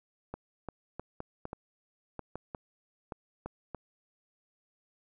clicks, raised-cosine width 1 ms, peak -24 dBFS, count 12, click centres 0.34 / 0.687 / 0.996 / 1.204 / 1.454 / 1.531 / 2.193 / 2.356 / 2.548 / 3.122 / 3.46 / 3.747 s, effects none

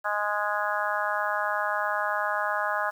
harmonic tone, 207.7 Hz, G#3, in tune, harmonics 3 / 4 / 5 / 6 / 7 / 8, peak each -32 / -32 / -32 / -32 / -32 / -32 dBFS, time 0.04-2.91 s, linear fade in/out 20 ms, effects 9-bit

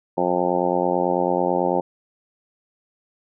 harmonic tone, 89.1 Hz, F2, 35 cents sharp, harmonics 2 / 3 / 4 / 5 / 6 / 7 / 8 / 9 / 10, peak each -29 / -29 / -25 / -29 / -24 / -28 / -29 / -26 / -28 dBFS, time 0.17-1.81 s, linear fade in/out 10 ms, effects none

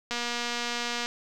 click train, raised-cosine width 0.2 ms, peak -14 dBFS, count 228, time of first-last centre 0.11-1.06 s, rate 239 Hz, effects none

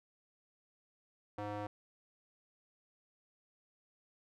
square tone with band-pass filter, 103.83 Hz, G#2, in tune, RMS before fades -41 dBFS, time 1.38-1.67 s, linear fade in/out 5 ms, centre 710 Hz, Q 1.1, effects none

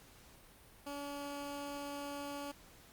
15% pulse tone, 285 Hz, C#4, 48 cents sharp, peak -35 dBFS, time 0.86-2.52 s, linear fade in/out 10 ms, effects pink hiss -60 dBFS RMS until 2.92 s + Opus 48 kbps

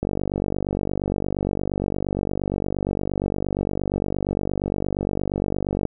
click train, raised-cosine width 2 ms, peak -10 dBFS, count 284, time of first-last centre 0.03-5.853 s, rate 48.6 Hz, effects none

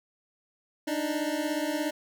25% pulse beating tone pair, 293.7 / 310.7 Hz, D4 / D#4, 0 / -2 cents, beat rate 17 Hz, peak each -27 dBFS, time 0.87-1.91 s, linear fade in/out 10 ms, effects none

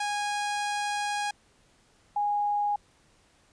sawtooth / sine tone pair in turn, 824 / 824 Hz, G#5 / G#5, -14 / -14 cents, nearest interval unison, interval 0 cents, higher neither, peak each -24 dBFS, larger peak neither, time 0-1.31 / 2.16-2.76 s, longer first, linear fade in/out 5 ms, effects pink hiss -63 dBFS RMS until 3.52 s + resampled to 22050 Hz

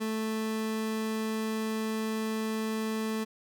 30% pulse tone, 219.6 Hz, A3, 3 cents flat, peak -27 dBFS, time 0-3.25 s, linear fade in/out 20 ms, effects none

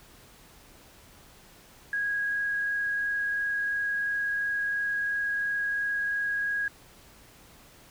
sine tone with frequency modulation, 1648 Hz, G#6, 14 cents flat, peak -26 dBFS, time 1.93-6.68 s, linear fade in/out 2 ms, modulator 22.9 Hz, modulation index 0.5, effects pink hiss -54 dBFS RMS until 7.9 s

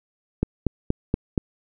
click train, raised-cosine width 3 ms, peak -7 dBFS, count 5, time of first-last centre 0.43-1.378 s, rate 4.22 Hz, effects none

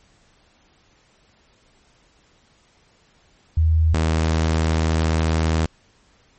sine / sawtooth tone pair in turn, 80.1 / 80.1 Hz, E2 / E2, -49 / -49 cents, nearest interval unison, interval 0 cents, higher neither, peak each -13 dBFS, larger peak neither, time 3.57-3.94 / 3.94-5.66 s, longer second, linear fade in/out 5 ms, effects pink hiss -58 dBFS RMS until 6.38 s + MP3 32 kbps

